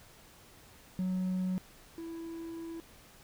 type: tone pair in turn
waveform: triangle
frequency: 185 / 330.8 Hz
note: F#3 / E4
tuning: 0 / +6 cents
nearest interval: minor seventh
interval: 1006 cents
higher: second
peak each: -27 / -37 dBFS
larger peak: first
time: 0.99-1.58 / 1.98-2.8 s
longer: second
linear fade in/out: 0 ms
effects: tanh soft clip ceiling -24 dBFS + pink hiss -57 dBFS RMS until 3.23 s